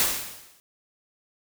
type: noise with exponential decay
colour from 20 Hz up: white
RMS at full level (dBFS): -20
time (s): 0-0.6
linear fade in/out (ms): 0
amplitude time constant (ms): 130
effects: none